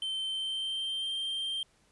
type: tone with pitch glide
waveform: triangle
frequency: 3100 to 3163 Hz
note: G7 to G7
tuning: -20 to +15 cents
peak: -30 dBFS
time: 0.02-1.63 s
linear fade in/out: 2 ms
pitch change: +35 cents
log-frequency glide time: 0.28-1.13 s
effects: pink hiss -67 dBFS RMS until 1.91 s + resampled to 24000 Hz